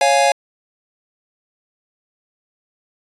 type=chord; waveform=square; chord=Db major; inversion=none; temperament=equal; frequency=554.4 / 698.5 / 830.6 Hz; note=Db5 / F5 / Ab5; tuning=0 / 0 / 0 cents; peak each=-17 dBFS; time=0.01-0.32 s; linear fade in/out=2 ms; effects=resampled to 24000 Hz